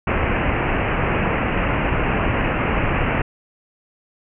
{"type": "low-pass noise", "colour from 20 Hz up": "pink", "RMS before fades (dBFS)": -20, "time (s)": [0.07, 3.22], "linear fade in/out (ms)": 5, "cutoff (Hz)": 2800, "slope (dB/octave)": 96, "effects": []}